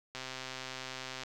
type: click train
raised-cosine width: 0.2 ms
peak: -23 dBFS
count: 142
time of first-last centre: 0.15-1.235 s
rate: 130 Hz
effects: none